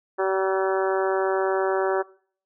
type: harmonic tone with a mistuned harmonic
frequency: 191.2 Hz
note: G3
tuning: 43 cents flat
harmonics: 2 / 3 / 4 / 5 / 6 / 7 / 8 / 9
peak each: -23 / -27 / -29 / -31 / -33 / -34 / -35 / -36 dBFS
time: 0.18-2.03 s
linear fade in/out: 20 ms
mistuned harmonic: 8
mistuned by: -16 cents
effects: noise-tail reverb RT60 0.5 s tail -21 dB re dry